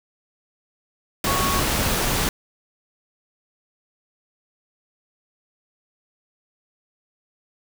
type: tone in noise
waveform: sine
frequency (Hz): 1108.7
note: C#6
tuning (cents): 0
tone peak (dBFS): -24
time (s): 1.27-1.6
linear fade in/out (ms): 2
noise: pink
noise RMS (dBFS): -22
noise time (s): 1.24-2.29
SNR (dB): -5
effects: none